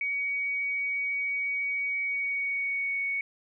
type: tone with pitch glide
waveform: sine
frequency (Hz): 2253 to 2226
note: C#7 to C#7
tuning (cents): +28 to +7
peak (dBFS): -27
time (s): 0.01-3.21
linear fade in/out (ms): 2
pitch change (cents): -21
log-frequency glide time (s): 1.88-3
effects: none